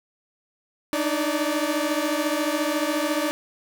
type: tone cluster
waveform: sawtooth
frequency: 297.8 / 312 / 578 Hz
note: D4 / D#4 / D5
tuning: +24 / +5 / -28 cents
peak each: -23 dBFS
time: 0.93-3.31 s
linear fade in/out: 0 ms
effects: none